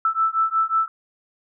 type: beating tone pair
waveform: sine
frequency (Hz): 1318 / 1323.5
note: E6 / E6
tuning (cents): -1 / +7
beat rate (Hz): 5.5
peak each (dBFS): -21 / -21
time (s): 0.05-0.88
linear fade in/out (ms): 2
effects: none